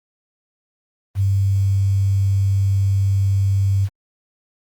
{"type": "tone with quantisation", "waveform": "sine", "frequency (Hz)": 98, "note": "G2", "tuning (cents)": 0, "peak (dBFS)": -14, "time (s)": [1.15, 3.89], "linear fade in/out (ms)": 50, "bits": 7, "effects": ["Opus 32 kbps"]}